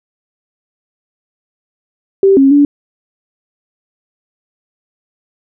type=tone with pitch steps; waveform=sine; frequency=389.8 / 272 / 287.6 Hz; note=G4 / C#4 / D4; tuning=-10 / -33 / -36 cents; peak=-4 dBFS; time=2.23-2.65 s; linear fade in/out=2 ms; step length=140 ms; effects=none